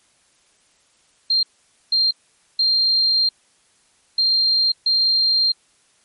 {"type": "tone bursts at uneven times", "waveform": "sine", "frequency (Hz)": 4186, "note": "C8", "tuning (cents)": 0, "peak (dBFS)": -14, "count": 5, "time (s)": [[1.3, 1.43], [1.92, 2.11], [2.59, 3.29], [4.18, 4.72], [4.86, 5.52]], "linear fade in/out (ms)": 5, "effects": ["white hiss -59 dBFS RMS until 6.04 s", "MP3 48 kbps"]}